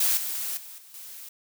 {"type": "noise with level steps", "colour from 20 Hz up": "blue", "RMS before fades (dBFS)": [-23, -31, -43, -50, -42], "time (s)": [0, 1.29], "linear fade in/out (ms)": 5, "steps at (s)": [0.17, 0.57, 0.78, 0.94], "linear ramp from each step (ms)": 2, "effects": []}